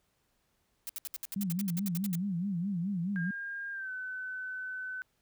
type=noise bursts; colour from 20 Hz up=blue; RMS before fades=-38 dBFS; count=15; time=0.87-2.153 s; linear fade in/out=0 ms; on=23 ms; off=67 ms
type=tone with vibrato; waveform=sine; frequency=185 Hz; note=F#3; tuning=in tune; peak=-30 dBFS; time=1.36-3.31 s; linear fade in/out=5 ms; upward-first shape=sine; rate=4.7 Hz; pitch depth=180 cents each way
type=tone with pitch glide; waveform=sine; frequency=1612 to 1512.8 Hz; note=G6 to F#6; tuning=+48 to +38 cents; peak=-36 dBFS; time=3.16-5.02 s; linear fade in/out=0 ms; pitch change=-110 cents; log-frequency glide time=3.72-3.91 s
effects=pink hiss -75 dBFS RMS until 5.21 s